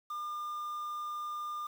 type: tone with quantisation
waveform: triangle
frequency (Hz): 1204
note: D6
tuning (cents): +43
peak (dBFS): -34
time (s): 0.1-1.67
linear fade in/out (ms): 5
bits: 9
effects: none